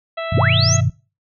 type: harmonic tone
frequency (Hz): 659.3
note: E5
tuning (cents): 0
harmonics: 1 / 2 / 3 / 4 / 5 / 6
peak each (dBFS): -23 / -29 / -33 / -35 / -37 / -39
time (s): 0.17-0.81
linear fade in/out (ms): 10
type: chord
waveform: sine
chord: G augmented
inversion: none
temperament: equal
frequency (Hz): 98 / 123.47 / 155.56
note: G2 / B2 / D#3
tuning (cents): 0 / 0 / 0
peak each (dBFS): -18 / -18 / -21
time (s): 0.32-0.9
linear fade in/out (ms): 5
type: linear sweep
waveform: sine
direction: up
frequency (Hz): 37.3 to 6790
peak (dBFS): -16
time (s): 0.36-0.77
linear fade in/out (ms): 10
effects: noise-tail reverb RT60 0.3 s tail -19 dB re dry